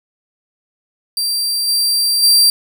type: tone with level steps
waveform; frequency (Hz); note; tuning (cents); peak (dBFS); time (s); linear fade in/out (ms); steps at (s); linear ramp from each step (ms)
sawtooth; 4708; D8; +3; -13 / -10 / -5; 1.17-2.5; 2; 1.67 / 2.22; 20
effects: none